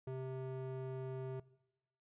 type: tone with band-pass filter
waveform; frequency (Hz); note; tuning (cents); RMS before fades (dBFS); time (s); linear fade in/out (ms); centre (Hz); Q
square; 130.81; C3; 0; -43; 0.07-1.4; 5; 340; 0.99
effects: noise-tail reverb RT60 0.9 s tail -20 dB re dry + resampled to 8000 Hz